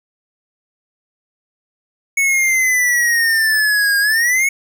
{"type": "exponential two-way sweep", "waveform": "square", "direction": "down then up", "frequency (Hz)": [2217, 1615, 2217], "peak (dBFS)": -13, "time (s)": [2.17, 4.49], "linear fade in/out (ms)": 5, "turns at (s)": 3.99, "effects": []}